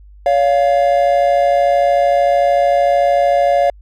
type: tone pair together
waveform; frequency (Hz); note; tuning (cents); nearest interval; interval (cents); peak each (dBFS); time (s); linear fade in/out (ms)
triangle; 565.2 / 698.5; C#5 / F5; +34 / 0; major third; 366; -11; 0.26-3.7; 2
effects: added 50 Hz sine -38 dBFS peak until 3.81 s